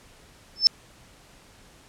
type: tone with exponential growth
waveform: sine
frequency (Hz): 5274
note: E8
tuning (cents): 0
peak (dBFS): -8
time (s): 0.56-0.67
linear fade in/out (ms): 0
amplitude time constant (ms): 22
effects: pink hiss -53 dBFS RMS until 1.88 s + low-pass 10000 Hz 12 dB/octave